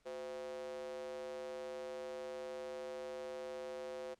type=tone with high-pass filter; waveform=square; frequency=73.42 Hz; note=D2; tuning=in tune; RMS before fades=-45 dBFS; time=0.05-4.15 s; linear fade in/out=20 ms; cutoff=470 Hz; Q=7.8; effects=pink hiss -75 dBFS RMS until 4.19 s + low-pass 8000 Hz 12 dB/octave